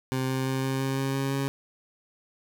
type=tone with pitch steps; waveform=20% pulse; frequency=130.7 / 131.61 / 132.52 / 133.45 / 134.37 / 135.31 / 136.25 / 137.2 Hz; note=C3 / C3 / C3 / C3 / C3 / C#3 / C#3 / C#3; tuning=-1 / +11 / +22 / +35 / +46 / -41 / -29 / -17 cents; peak=-21 dBFS; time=0.12-1.48 s; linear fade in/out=0 ms; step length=170 ms; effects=none